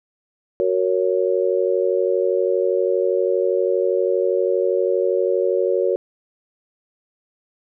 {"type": "chord", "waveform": "sine", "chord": "F# major", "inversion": "none", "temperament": "just", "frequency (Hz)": [370, 462.5, 555], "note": ["F#4", "A#4", "C#5"], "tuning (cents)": [0, -14, 2], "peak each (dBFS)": [-20, -21, -21], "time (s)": [0.6, 5.96], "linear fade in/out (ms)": 0, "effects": []}